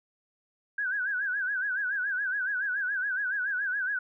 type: tone with vibrato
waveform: sine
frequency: 1568 Hz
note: G6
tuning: in tune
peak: -27 dBFS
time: 0.78-3.99 s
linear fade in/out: 5 ms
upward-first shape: sine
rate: 7.1 Hz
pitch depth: 120 cents each way
effects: none